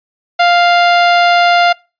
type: tone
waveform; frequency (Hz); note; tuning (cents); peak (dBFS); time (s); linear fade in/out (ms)
sawtooth; 698.5; F5; 0; -3; 0.39-1.73; 10
effects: noise-tail reverb RT60 0.3 s tail -25 dB re dry + resampled to 11025 Hz